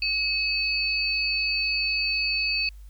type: tone pair together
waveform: sine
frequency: 2568 / 4502 Hz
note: E7 / C#8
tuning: -46 / +26 cents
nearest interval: minor seventh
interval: 972 cents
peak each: -25 / -26 dBFS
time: 0.02-2.69 s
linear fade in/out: 2 ms
effects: added 50 Hz sine -41 dBFS peak until 2.89 s + white hiss -63 dBFS RMS until 2.89 s